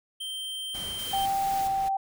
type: tone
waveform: square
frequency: 3136 Hz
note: G7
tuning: in tune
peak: -33 dBFS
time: 0.2-1.26 s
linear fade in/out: 10 ms
type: noise with tremolo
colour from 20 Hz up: pink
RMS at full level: -41 dBFS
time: 0.74-1.89 s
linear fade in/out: 10 ms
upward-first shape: sine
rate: 2.7 Hz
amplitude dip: 30%
type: high-pass noise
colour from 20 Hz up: white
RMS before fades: -41 dBFS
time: 0.98-1.68 s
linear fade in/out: 10 ms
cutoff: 410 Hz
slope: 24 dB/octave
type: tone with pitch glide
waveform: sine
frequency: 784 to 778.1 Hz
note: G5 to G5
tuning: 0 to -13 cents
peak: -24 dBFS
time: 1.13-1.97 s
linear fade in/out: 5 ms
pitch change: -13 cents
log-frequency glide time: 1.47-1.65 s
effects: none